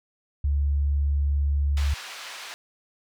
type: tone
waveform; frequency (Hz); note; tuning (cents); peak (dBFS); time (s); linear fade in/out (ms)
sine; 71.3; C#2; +49; -20; 0.44-1.94; 5
type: band-pass noise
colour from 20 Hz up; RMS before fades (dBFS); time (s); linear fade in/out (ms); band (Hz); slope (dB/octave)
white; -39; 1.77-2.54; 0; 770 to 4100; 12
effects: none